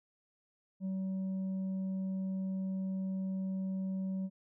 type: tone with tanh clipping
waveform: triangle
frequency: 190 Hz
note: F#3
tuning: 46 cents sharp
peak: -34 dBFS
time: 0.8-4.3 s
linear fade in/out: 50 ms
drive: 8 dB
effects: none